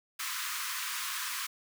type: high-pass noise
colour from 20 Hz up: pink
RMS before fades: -36 dBFS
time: 0.19-1.47 s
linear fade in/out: 10 ms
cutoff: 1000 Hz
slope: 96 dB/octave
effects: none